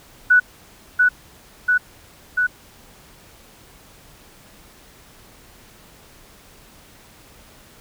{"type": "tone with echo", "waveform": "sine", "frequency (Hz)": 1480, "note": "F#6", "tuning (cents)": 0, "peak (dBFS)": -9, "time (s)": [0.3, 0.4], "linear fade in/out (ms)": 10, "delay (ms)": 690, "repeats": 3, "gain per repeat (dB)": -2, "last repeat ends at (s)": 2.47, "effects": ["pink hiss -48 dBFS RMS until 7.8 s"]}